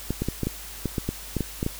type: clicks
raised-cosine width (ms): 3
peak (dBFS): -12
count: 12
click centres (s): 0.106 / 0.22 / 0.286 / 0.433 / 0.47 / 0.857 / 0.982 / 1.09 / 1.367 / 1.407 / 1.629 / 1.664
effects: added 50 Hz sine -43 dBFS peak until 1.79 s + white hiss -40 dBFS RMS until 1.79 s